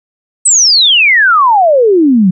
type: exponential sweep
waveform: sine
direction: down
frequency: 8372 to 174.61 Hz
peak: -4 dBFS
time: 0.45-2.31 s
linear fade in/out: 10 ms
effects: none